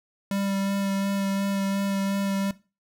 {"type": "tone with vibrato", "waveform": "square", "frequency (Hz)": 196.9, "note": "G3", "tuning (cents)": 8, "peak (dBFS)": -25, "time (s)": [0.31, 2.51], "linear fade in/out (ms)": 2, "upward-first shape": "sine", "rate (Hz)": 2.8, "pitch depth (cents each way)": 12, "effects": ["noise-tail reverb RT60 0.3 s tail -18 dB re dry"]}